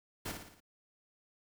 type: noise with echo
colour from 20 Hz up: pink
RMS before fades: -39 dBFS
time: 0.25-0.32 s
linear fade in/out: 10 ms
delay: 57 ms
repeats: 5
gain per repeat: -5 dB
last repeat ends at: 0.605 s
effects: none